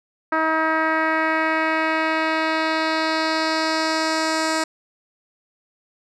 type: tone with low-pass filter sweep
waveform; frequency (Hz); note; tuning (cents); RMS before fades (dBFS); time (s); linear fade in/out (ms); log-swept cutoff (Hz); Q
10% pulse; 318.4; D#4; +40; -21; 0.32-4.64; 5; 1500 to 7300; 1.8
effects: none